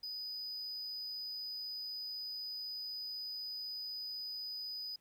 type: tone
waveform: triangle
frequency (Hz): 4978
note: D#8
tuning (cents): 0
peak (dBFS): -39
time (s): 0.03-4.96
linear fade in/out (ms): 5
effects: pink hiss -75 dBFS RMS until 5 s